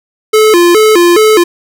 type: tone with vibrato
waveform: square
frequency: 387.6 Hz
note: G4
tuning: 20 cents flat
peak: -4 dBFS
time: 0.33-1.44 s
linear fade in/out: 10 ms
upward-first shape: square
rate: 2.4 Hz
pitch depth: 190 cents each way
effects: none